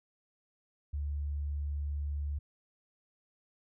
sine tone, 72.5 Hz, D2, 22 cents flat, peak -32 dBFS, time 0.93-2.39 s, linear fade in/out 10 ms, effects none

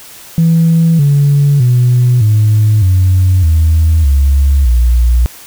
sine tone with pitch steps, 164.81 / 142.65 / 123.47 / 106.87 / 92.5 / 80.06 / 69.29 / 59.98 Hz, E3 / C#3 / B2 / A2 / F#2 / D#2 / C#2 / B1, 0 / +50 / 0 / -50 / 0 / +50 / 0 / -50 cents, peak -4 dBFS, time 0.38-5.26 s, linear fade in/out 0 ms, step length 610 ms, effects tanh soft clip ceiling -2 dBFS + white hiss -34 dBFS RMS until 5.46 s

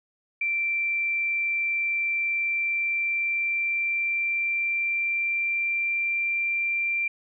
sine tone with pitch glide, 2349 to 2364 Hz, D7 to D7, 0 to +11 cents, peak -23 dBFS, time 0.41-7.08 s, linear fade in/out 5 ms, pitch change +11 cents, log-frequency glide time 2.08-6.36 s, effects none

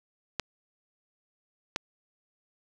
clicks, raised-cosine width 0.2 ms, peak -11 dBFS, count 2, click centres 0.397 / 1.761 s, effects none

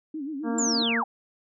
sine tone with vibrato, 292.2 Hz, D4, 9 cents flat, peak -30 dBFS, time 0.14-0.83 s, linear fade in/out 5 ms, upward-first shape sine, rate 7.6 Hz, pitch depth 150 cents each way
harmonic tone, 231.3 Hz, A#3, 13 cents flat, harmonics 1 / 2 / 3 / 4 / 5 / 6 / 7, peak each -27 / -33 / -37 / -39 / -41 / -43 / -44 dBFS, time 0.43-1.04 s, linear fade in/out 50 ms
sine linear sweep, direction down, 7400 to 703 Hz, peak -24 dBFS, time 0.58-1.04 s, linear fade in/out 5 ms
effects none

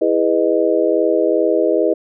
sine chord, E major seventh, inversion none, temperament just, 329.6 / 412 / 494.4 / 618.1 Hz, E4 / G#4 / B4 / D#5, 0 / -14 / +2 / -12 cents, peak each -18 dBFS, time 0.01-1.94 s, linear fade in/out 10 ms, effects none

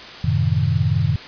sine chord, F# diminished seventh, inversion none, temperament equal, 92.5 / 110 / 130.81 / 155.56 Hz, F#2 / A2 / C3 / Eb3, 0 / 0 / 0 / 0 cents, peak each -21 dBFS, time 0.24-1.16 s, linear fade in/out 5 ms, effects white hiss -36 dBFS RMS until 1.27 s + resampled to 11025 Hz

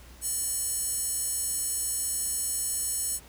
square tone with high-pass filter, 603 Hz, D5, 46 cents sharp, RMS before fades -30 dBFS, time 0.21-3.2 s, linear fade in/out 50 ms, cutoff 8600 Hz, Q 3.9, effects added 60 Hz sine -50 dBFS peak until 3.28 s + pink hiss -53 dBFS RMS until 3.28 s

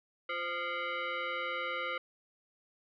sine tone with frequency modulation, 349.2 Hz, F4, in tune, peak -33 dBFS, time 0.29-1.98 s, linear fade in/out 5 ms, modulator 868 Hz, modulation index 2.7, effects none

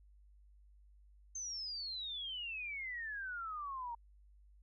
sine exponential sweep, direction down, 6340 to 920 Hz, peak -40 dBFS, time 1.35-3.95 s, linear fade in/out 5 ms, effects added 50 Hz sine -60 dBFS peak until 4.62 s

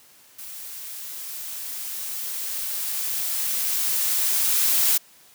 blue noise with level ramp, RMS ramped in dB -38 to -19 dBFS, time 0.38-4.98 s, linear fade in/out 10 ms, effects white hiss -53 dBFS RMS until 5.34 s + high-pass 80 Hz 12 dB/octave

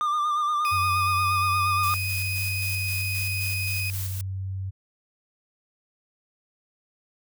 triangle tone with vibrato, 1198 Hz, D6, 34 cents sharp, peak -20 dBFS, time 0.01-1.94 s, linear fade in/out 0 ms, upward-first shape sine, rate 8.5 Hz, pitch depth 41 cents each way
35% pulse tone, 2500 Hz, D#7, 8 cents sharp, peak -26 dBFS, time 0.65-3.9 s, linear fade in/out 0 ms
sine tone with pitch glide, 91.5 to 95.39 Hz, F#2 to G2, -19 to -47 cents, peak -28 dBFS, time 0.71-4.71 s, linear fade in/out 20 ms, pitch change +72 cents, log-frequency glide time 0.83-2.37 s
blue noise with tremolo, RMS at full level -34 dBFS, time 1.83-4.21 s, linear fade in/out 2 ms, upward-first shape square, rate 3.8 Hz, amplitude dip 40%
effects none

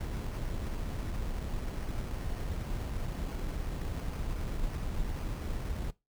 brown noise with sample-and-hold, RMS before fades -35 dBFS, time 0-5.91 s, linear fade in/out 10 ms, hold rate 3675 Hz, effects noise-tail reverb RT60 0.2 s tail -19 dB re dry

